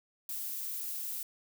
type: noise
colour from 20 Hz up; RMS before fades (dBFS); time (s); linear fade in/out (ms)
violet; -38; 0.29-1.23; 2
effects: none